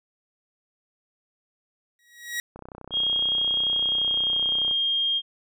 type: tone with exponential growth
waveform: sawtooth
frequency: 1907 Hz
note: A#6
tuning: 39 cents sharp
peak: -21 dBFS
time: 1.99-2.4 s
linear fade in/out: 1 ms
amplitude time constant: 88 ms
type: click train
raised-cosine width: 1 ms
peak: -26 dBFS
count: 69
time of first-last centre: 2.56-4.712 s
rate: 31.6 Hz
type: tone with pitch glide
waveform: sine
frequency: 3259 to 3225 Hz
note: G#7 to G7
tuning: -33 to +48 cents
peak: -21 dBFS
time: 2.91-5.22 s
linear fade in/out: 50 ms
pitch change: -19 cents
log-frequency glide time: 3.74-4.67 s
effects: none